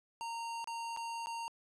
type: tone with dropouts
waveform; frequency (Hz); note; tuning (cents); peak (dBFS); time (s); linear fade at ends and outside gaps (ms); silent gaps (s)
square; 924; A#5; -16; -39; 0.21-1.48; 0; 0.643-0.674 / 0.964-0.972 / 1.26-1.27
effects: resampled to 22050 Hz + 13-bit

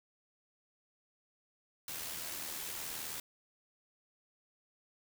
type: noise with amplitude modulation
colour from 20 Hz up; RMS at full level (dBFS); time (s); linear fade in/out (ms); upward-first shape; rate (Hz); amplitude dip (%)
white; -40; 1.88-3.2; 2; sine; 79.4; 40
effects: none

